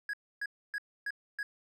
triangle tone bursts, 1661.2 Hz, G#6, in tune, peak -31 dBFS, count 5, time 0.09-1.43 s, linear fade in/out 2 ms, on 44 ms, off 280 ms, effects none

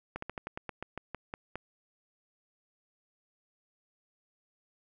slowing click train, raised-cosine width 0.5 ms, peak -22 dBFS, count 12, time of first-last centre 0.16-1.556 s, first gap 64 ms, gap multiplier 1.13, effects none

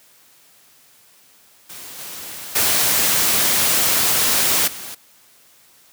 white noise with level steps, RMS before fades -36 / -33 / -17 / -33 dBFS, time 1.69-4.95 s, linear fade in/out 10 ms, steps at 1.98 / 2.55 / 4.67 s, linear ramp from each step 10 ms, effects white hiss -52 dBFS RMS until 5.92 s + high-pass 80 Hz 12 dB/octave

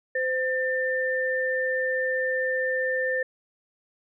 sine tone pair together, 515 / 1792.3 Hz, C5 / A6, -28 / +31 cents, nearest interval octave + minor seventh, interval 2159 cents, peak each -26 dBFS, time 0.15-3.23 s, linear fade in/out 5 ms, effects none

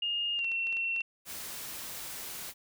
sine tone with pitch glide, 2837 to 2714 Hz, F7 to E7, +27 to +50 cents, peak -29 dBFS, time 0.02-1.02 s, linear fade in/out 5 ms, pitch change -77 cents, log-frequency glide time 0.36-0.46 s
clicks, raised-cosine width 0.2 ms, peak -31 dBFS, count 8, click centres 0.391 / 0.445 / 0.517 / 0.67 / 0.726 / 0.769 / 0.963 / 1.007 s
white noise, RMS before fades -41 dBFS, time 1.25-2.54 s, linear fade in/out 50 ms
effects none

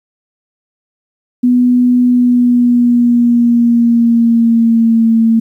sine tone with pitch glide, 246.9 to 226.4 Hz, B3 to A3, 0 to +50 cents, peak -6 dBFS, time 1.43-5.4 s, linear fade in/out 10 ms, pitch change -150 cents, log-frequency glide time 2.05-5.12 s, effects 8-bit

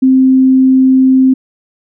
sine tone, 261.6 Hz, C4, in tune, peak -4 dBFS, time 0.02-1.34 s, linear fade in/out 10 ms, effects none

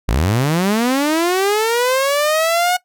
sawtooth linear sweep, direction up, 46.3 to 733 Hz, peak -10 dBFS, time 0.08-2.77 s, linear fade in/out 10 ms, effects noise-tail reverb RT60 0.1 s tail -18 dB re dry

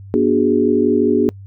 sine chord, G# half-diminished seventh, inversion first, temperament equal with one note detuned, 241.3 / 293.7 / 370 / 415.3 Hz, B3 / D4 / F#4 / G#4, -40 / 0 / 0 / 0 cents, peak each -17 dBFS, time 0.14-1.29 s, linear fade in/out 0 ms, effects noise-tail reverb RT60 0.1 s tail -26 dB re dry + added 98 Hz sine -33 dBFS peak until 1.46 s

